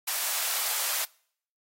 white high-pass noise, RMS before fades -29 dBFS, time 0.07-1.05 s, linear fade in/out 10 ms, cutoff 600 Hz, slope 24 dB/octave, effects noise-tail reverb RT60 0.6 s tail -25 dB re dry + AAC 48 kbps

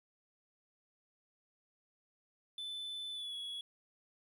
triangle tone with pitch glide, 3512 to 3363 Hz, A7 to G#7, -4 to +21 cents, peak -39 dBFS, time 2.58-3.61 s, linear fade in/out 2 ms, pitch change -75 cents, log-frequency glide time 3.12-3.35 s, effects 12-bit

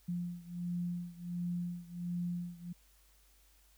sine beating tone pair, 174.61 / 176.01 Hz, F3 / F3, 0 / +14 cents, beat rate 1.4 Hz, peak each -38 / -40 dBFS, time 0.08-2.73 s, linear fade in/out 10 ms, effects added 50 Hz sine -65 dBFS peak until 3.77 s + white hiss -68 dBFS RMS until 3.77 s

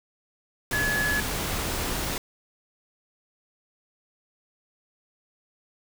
sine tone in noise, 1700 Hz, G#6, 40 cents sharp, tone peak -24 dBFS, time 0.73-1.2 s, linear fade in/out 2 ms, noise pink, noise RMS -29 dBFS, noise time 0.71-2.18 s, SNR +2 dB, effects none

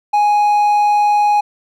triangle tone, 830.6 Hz, G#5, in tune, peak -8 dBFS, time 0.13-1.41 s, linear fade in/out 10 ms, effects none

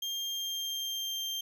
35% pulse tone with pitch glide, 3200 to 3169 Hz, G7 to G7, +35 to +18 cents, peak -31 dBFS, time 0.02-1.41 s, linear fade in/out 5 ms, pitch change -17 cents, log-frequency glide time 0.32-1.23 s, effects none

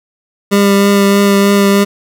25% pulse tone with vibrato, 200 Hz, G3, 35 cents sharp, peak -3 dBFS, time 0.51-1.85 s, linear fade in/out 20 ms, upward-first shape triangle, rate 3.2 Hz, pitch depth 15 cents each way, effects none

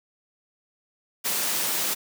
white high-pass noise, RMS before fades -26 dBFS, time 1.24-1.95 s, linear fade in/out 20 ms, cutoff 150 Hz, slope 48 dB/octave, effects none

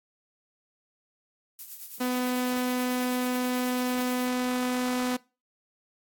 violet noise with tremolo, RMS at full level -38 dBFS, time 1.59-4.29 s, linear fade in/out 0 ms, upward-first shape triangle, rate 9.2 Hz, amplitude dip 60%
sawtooth tone, 250.3 Hz, B3, 23 cents sharp, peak -22 dBFS, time 2-5.17 s, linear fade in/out 10 ms
effects noise-tail reverb RT60 0.3 s tail -22 dB re dry + AAC 64 kbps

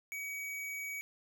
square tone, 2265 Hz, C#7, 37 cents sharp, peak -39 dBFS, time 0.12-1.01 s, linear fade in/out 0 ms, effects none

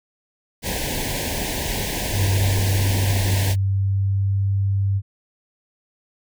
pink band-stop noise, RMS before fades -25 dBFS, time 0.62-3.56 s, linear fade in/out 50 ms, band 1000 to 1600 Hz, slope 96 dB/octave
sine tone with pitch glide, 97.3 to 98.43 Hz, G2 to G2, -12 to +8 cents, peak -17 dBFS, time 2.12-5.02 s, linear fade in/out 50 ms, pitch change +20 cents, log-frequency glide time 3.52-4.44 s
effects none

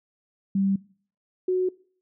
sine tone pair in turn, 195.2 / 368.5 Hz, G3 / F#4, -7 / -7 cents, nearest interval major seventh, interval 1100 cents, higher second, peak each -20 dBFS, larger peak neither, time 0.55-0.76 / 1.48-1.69 s, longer neither, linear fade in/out 5 ms, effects noise-tail reverb RT60 0.5 s tail -22 dB re dry

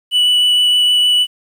triangle tone with vibrato, 2960 Hz, F#7, in tune, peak -8 dBFS, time 0.11-1.27 s, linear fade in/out 50 ms, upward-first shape triangle, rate 6.5 Hz, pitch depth 9 cents each way, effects 8-bit

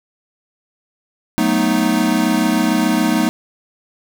square chord, B dominant seventh, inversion second, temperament equal, 185 / 220 / 246.9 / 311.1 Hz, F#3 / A3 / B3 / D#4, 0 / 0 / 0 / 0 cents, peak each -23 / -19 / -20 / -19 dBFS, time 1.38-3.29 s, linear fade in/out 0 ms, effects none

